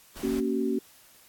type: noise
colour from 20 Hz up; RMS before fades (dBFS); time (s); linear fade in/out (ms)
pink; -41; 0.15-0.41; 20
type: chord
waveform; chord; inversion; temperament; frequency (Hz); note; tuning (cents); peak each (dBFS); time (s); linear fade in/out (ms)
sine; F# major; first; equal with one note detuned; 233.1 / 277.2 / 378.2; A#3 / C#4 / F#4; 0 / 0 / +38; -29; 0.23-0.79; 5
effects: white hiss -56 dBFS RMS until 1.28 s + AAC 64 kbps